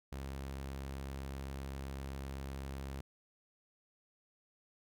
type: tone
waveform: sawtooth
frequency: 67.8 Hz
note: C#2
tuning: 38 cents flat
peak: -37 dBFS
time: 0.12-3.01 s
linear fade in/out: 5 ms
effects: none